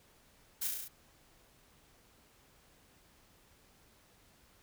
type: noise with echo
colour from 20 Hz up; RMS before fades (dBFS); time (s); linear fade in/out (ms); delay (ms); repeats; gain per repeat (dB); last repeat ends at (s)
blue; -36; 0.61-0.68; 10; 34; 6; -2; 0.884
effects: pink hiss -65 dBFS RMS until 4.62 s